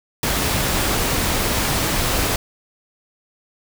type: noise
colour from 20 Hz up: pink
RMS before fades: -20 dBFS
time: 0.23-2.36 s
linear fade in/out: 2 ms
effects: none